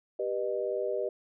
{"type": "chord", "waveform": "sine", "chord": "G augmented", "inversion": "none", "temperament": "just", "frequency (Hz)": [392, 490, 612.5], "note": ["G4", "B4", "D#5"], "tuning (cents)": [0, -14, -27], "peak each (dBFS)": -33, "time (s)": [0.19, 1.09], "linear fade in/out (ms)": 5, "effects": []}